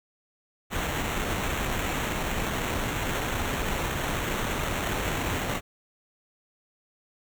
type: noise with sample-and-hold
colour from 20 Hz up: pink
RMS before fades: -29 dBFS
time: 0.7-5.61 s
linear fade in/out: 50 ms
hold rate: 4900 Hz
effects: none